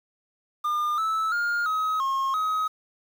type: tone with pitch steps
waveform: triangle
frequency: 1208 / 1309 / 1413 / 1270 / 1077 / 1267 Hz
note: D6 / E6 / F6 / D#6 / C6 / D#6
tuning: +48 / -13 / +20 / +35 / +50 / +31 cents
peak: -21 dBFS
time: 0.64-2.68 s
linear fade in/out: 10 ms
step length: 340 ms
effects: 8-bit